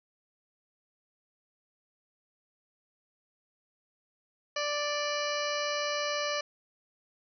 harmonic tone, 587.3 Hz, D5, in tune, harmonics 1 / 2 / 3 / 4 / 5 / 7 / 8 / 9 / 10, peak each -33 / -36 / -38 / -39 / -40 / -41 / -42 / -43 / -43 dBFS, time 4.56-6.41 s, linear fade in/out 5 ms, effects none

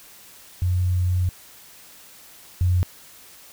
sine tone pair in turn, 90.3 / 89.68 Hz, F#2 / F2, -42 / +46 cents, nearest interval unison, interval 12 cents, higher first, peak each -18 / -16 dBFS, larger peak second, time 0.62-1.29 / 2.61-2.83 s, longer first, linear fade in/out 0 ms, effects white hiss -47 dBFS RMS until 3.52 s

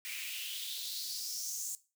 white noise with high-pass filter sweep, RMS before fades -40 dBFS, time 0.05-1.75 s, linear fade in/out 0 ms, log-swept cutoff 2200 to 7200 Hz, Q 4.7, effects noise-tail reverb RT60 0.3 s tail -17 dB re dry

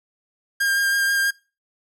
45% pulse tone with vibrato, 1607 Hz, G6, 43 cents sharp, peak -18 dBFS, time 0.6-1.31 s, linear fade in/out 10 ms, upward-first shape sine, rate 6.2 Hz, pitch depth 13 cents each way, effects noise-tail reverb RT60 0.3 s tail -22 dB re dry

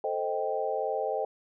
sine chord, A half-diminished seventh, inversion none, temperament equal, 440 / 523.3 / 622.3 / 784 Hz, A4 / C5 / Eb5 / G5, 0 / 0 / 0 / 0 cents, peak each -33 dBFS, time 0.04-1.25 s, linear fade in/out 2 ms, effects none

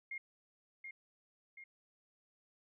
sine tone with echo, 2131 Hz, C7, 31 cents sharp, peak -40 dBFS, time 0.11-0.18 s, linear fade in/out 5 ms, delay 730 ms, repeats 2, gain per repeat -5 dB, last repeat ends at 1.64 s, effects none

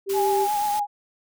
sine tone, 392 Hz, G4, in tune, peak -21 dBFS, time 0.06-0.48 s, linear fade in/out 50 ms
white band-stop noise, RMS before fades -35 dBFS, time 0.09-0.8 s, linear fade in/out 10 ms, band 470 to 900 Hz, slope 96 dB/octave
sine tone with vibrato, 830.6 Hz, G#5, in tune, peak -21 dBFS, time 0.13-0.87 s, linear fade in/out 50 ms, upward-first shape sine, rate 8.2 Hz, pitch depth 30 cents each way
effects none

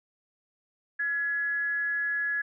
sine tone with frequency modulation, 1689 Hz, G#6, 29 cents sharp, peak -26 dBFS, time 0.99-2.42 s, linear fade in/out 10 ms, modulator 299 Hz, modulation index 0.21, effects none

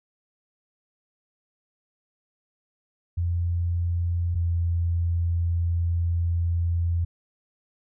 sine tone pair in turn, 86.3 / 85.26 Hz, F2 / F2, -20 / -41 cents, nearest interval unison, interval 21 cents, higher first, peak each -22 / -21 dBFS, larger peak second, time 3.17-4.35 / 4.35-7.05 s, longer second, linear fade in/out 10 ms, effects none

